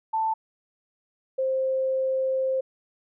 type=tone pair in turn; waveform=sine; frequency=885 / 526.2 Hz; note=A5 / C5; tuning=+10 / +10 cents; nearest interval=major sixth; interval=900 cents; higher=first; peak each=-22 dBFS; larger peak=neither; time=0.13-0.34 / 1.38-2.61 s; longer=second; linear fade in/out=10 ms; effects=none